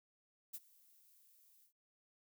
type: noise with ADSR envelope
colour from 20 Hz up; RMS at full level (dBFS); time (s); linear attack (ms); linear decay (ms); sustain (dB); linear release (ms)
violet; -44; 0.53-1.73; 18; 39; -24; 100
effects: none